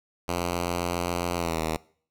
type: tone with pitch glide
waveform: 5% pulse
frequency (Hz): 87.31 to 79.6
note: F2 to D#2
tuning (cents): 0 to +40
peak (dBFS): -15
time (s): 0.28-1.77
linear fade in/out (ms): 5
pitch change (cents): -160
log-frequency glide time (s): 1.36-1.61
effects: noise-tail reverb RT60 0.5 s tail -22 dB re dry